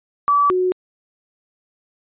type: tone pair in turn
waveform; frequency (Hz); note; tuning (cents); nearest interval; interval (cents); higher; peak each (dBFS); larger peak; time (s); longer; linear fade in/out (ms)
sine; 1151 / 367; D6 / F#4; -35 / -14; octave + minor sixth; 1979; first; -12 / -15; first; 0.28-0.5 / 0.5-0.72; neither; 0
effects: resampled to 8000 Hz